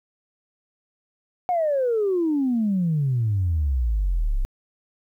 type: exponential sweep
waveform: sine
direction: down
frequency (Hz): 737 to 30.93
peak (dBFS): -18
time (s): 1.49-4.45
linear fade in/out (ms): 0
effects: tanh soft clip ceiling -15 dBFS + 10-bit